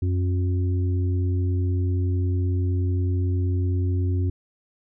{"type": "harmonic tone", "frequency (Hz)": 90.8, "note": "F#2", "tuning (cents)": -32, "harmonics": [1, 3, 4], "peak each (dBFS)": [-20, -32, -35], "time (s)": [0.02, 4.3], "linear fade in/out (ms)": 5, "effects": []}